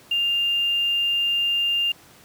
sine tone with quantisation, 2800 Hz, F7, 4 cents sharp, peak -19 dBFS, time 0.11-1.92 s, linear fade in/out 5 ms, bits 7, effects pink hiss -50 dBFS RMS until 2.24 s + high-pass 100 Hz 12 dB/octave

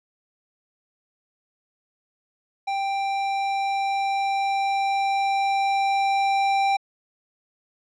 square tone with level ramp, 787 Hz, G5, 7 cents sharp, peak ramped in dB -24 to -19 dBFS, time 2.67-6.77 s, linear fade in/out 10 ms, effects low-pass 4000 Hz 12 dB/octave

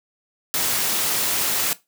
white noise, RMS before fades -22 dBFS, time 0.54-1.73 s, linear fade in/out 0 ms, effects noise-tail reverb RT60 0.2 s tail -17 dB re dry + high-pass 100 Hz 12 dB/octave

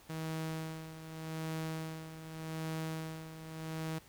sawtooth tone with tremolo, 159.7 Hz, D#3, 45 cents sharp, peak -32 dBFS, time 0.09-3.99 s, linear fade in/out 10 ms, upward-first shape sine, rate 0.84 Hz, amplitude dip 70%, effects pink hiss -60 dBFS RMS until 4.08 s

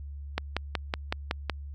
click train, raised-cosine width 0.3 ms, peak -11 dBFS, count 7, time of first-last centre 0.38-1.497 s, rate 5.37 Hz, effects added 71 Hz sine -37 dBFS peak until 1.74 s

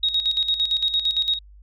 sine tone with tremolo, 3769 Hz, A#7, 18 cents sharp, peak -17 dBFS, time 0.03-1.39 s, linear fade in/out 5 ms, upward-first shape square, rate 8.8 Hz, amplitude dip 65%, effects added 50 Hz sine -44 dBFS peak until 1.62 s

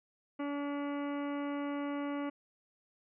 harmonic tone, 286.2 Hz, D4, 45 cents flat, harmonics 1 / 2 / 3 / 4 / 5 / 6 / 7 / 8 / 9 / 10, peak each -35 / -42 / -47 / -46 / -51 / -61 / -52 / -55 / -63 / -58 dBFS, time 0.39-2.3 s, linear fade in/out 10 ms, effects none

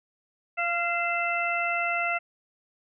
harmonic tone with a mistuned harmonic, 690 Hz, F5, 21 cents flat, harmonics 1 / 2 / 3 / 4, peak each -30 / -30 / -30 / -30 dBFS, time 0.57-2.19 s, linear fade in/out 20 ms, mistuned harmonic 4, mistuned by -65 cents, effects none

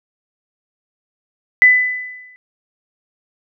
sine tone with exponential decay, 2000 Hz, B6, 21 cents sharp, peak -3 dBFS, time 1.62-2.36 s, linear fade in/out 0 ms, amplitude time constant 160 ms, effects none

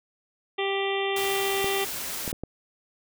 harmonic tone, 392.9 Hz, G4, 4 cents sharp, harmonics 1 / 2 / 3 / 5 / 6 / 7 / 8 / 9, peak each -27 / -32 / -37 / -34 / -37 / -36 / -36 / -38 dBFS, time 0.58-1.85 s, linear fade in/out 10 ms
white noise, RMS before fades -33 dBFS, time 1.16-2.32 s, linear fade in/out 5 ms
clicks, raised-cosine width 2 ms, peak -19 dBFS, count 4, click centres 1.644 / 2.278 / 2.329 / 2.436 s
effects none

